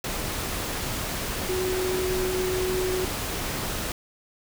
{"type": "tone in noise", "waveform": "sine", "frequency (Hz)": 370, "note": "F#4", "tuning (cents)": 0, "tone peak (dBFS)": -25, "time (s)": [1.49, 3.05], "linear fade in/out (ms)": 2, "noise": "pink", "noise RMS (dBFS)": -30, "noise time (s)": [0.04, 3.92], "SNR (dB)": 2, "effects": []}